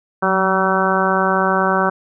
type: harmonic tone with a mistuned harmonic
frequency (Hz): 190.3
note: F#3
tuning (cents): +49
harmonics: 1 / 2 / 3 / 4 / 5 / 6 / 7 / 8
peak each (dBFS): -22 / -22 / -22 / -22 / -22 / -22 / -22 / -22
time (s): 0.22-1.9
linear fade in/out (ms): 10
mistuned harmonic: 1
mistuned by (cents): -39
effects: none